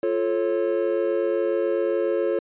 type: chord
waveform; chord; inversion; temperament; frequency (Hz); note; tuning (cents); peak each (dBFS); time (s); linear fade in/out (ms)
triangle; F augmented; none; just; 349.2 / 436.5 / 545.7; F4 / A4 / C#5; 0 / -14 / -27; -23; 0.03-2.39; 2
effects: resampled to 8000 Hz